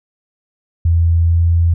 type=tone with pitch glide; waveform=sine; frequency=83.8 to 84.48 Hz; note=E2 to E2; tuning=+29 to +43 cents; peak=-9 dBFS; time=0.85-1.74 s; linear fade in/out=5 ms; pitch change=+14 cents; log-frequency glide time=1.26-1.42 s; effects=none